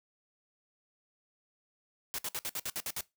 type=noise bursts; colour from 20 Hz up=white; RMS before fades=-36 dBFS; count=9; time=2.14-3.008 s; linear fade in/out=0 ms; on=44 ms; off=59 ms; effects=noise-tail reverb RT60 0.2 s tail -20 dB re dry